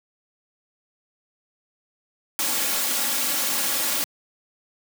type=noise with comb filter; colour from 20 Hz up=white; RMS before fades=-24 dBFS; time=2.39-4.04 s; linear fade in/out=0 ms; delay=3.6 ms; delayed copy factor=+0.7; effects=high-pass 150 Hz 12 dB/octave